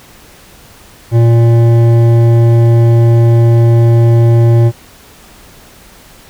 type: tone with hard clipping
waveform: triangle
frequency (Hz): 116.54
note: A#2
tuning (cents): 0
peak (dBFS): -6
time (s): 1.11-4.72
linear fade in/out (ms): 50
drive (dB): 15
effects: pink hiss -39 dBFS RMS until 6.29 s